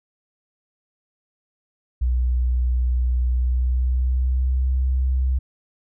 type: tone with pitch glide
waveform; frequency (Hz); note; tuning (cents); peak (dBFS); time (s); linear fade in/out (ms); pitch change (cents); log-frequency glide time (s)
sine; 61.74 to 64.66; B1 to C2; 0 to -20; -17; 2.01-5.39; 10; +80; 3.29-4.75
effects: none